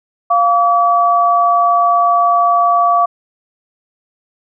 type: tone pair together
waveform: sine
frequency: 698.5 / 1145.9 Hz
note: F5 / D6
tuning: 0 / -43 cents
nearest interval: major sixth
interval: 857 cents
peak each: -12 / -11 dBFS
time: 0.3-3.06 s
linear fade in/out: 10 ms
effects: none